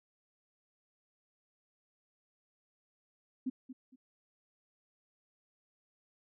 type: tone with echo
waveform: sine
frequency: 258 Hz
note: C4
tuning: 24 cents flat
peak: -31 dBFS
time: 3.46-3.5 s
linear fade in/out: 10 ms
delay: 230 ms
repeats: 2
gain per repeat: -12 dB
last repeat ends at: 3.96 s
effects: none